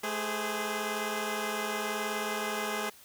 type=tone cluster; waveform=10% pulse; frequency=215.5 / 411.8 / 513 Hz; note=A3 / G#4 / C5; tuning=-36 / -15 / -34 cents; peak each=-27 / -26 / -30 dBFS; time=0.03-2.9 s; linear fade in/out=10 ms; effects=white hiss -55 dBFS RMS until 3.04 s